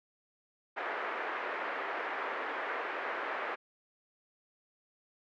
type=band-pass noise; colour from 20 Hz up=white; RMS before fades=-37 dBFS; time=0.76-3.56 s; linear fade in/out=20 ms; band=360 to 1900 Hz; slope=24 dB/octave; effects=none